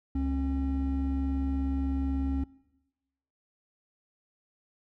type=tone pair together; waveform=triangle; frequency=69.56 / 270 Hz; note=C#2 / C#4; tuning=+7 / -45 cents; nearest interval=octave + major seventh; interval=2348 cents; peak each=-27 dBFS; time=0.15-2.44 s; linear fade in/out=5 ms; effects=noise-tail reverb RT60 1.0 s tail -22 dB re dry + tanh soft clip ceiling -17 dBFS